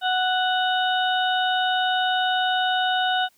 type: harmonic tone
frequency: 740 Hz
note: F#5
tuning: in tune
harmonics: 1 / 2 / 4 / 5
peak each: -22 / -25 / -28 / -29 dBFS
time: 0.01-3.29 s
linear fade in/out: 50 ms
effects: white hiss -62 dBFS RMS until 3.37 s